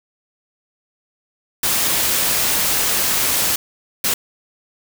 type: noise bursts at uneven times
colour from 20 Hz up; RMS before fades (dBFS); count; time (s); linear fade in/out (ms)
white; -18; 2; 1.63-3.56 / 4.04-4.14; 5
effects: none